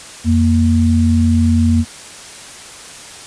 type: tone pair together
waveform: sine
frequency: 87.31 / 233.1 Hz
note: F2 / A#3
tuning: 0 / 0 cents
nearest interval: octave + perfect fourth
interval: 1700 cents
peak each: -12 dBFS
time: 0.24-1.85 s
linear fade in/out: 50 ms
effects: white hiss -34 dBFS RMS until 3.26 s + resampled to 22050 Hz